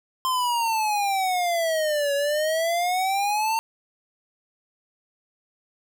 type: exponential two-way sweep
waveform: square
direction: down then up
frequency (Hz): 1046.5 to 560 to 910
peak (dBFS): -22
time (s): 0.25-3.59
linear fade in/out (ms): 0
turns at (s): 2.14
effects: none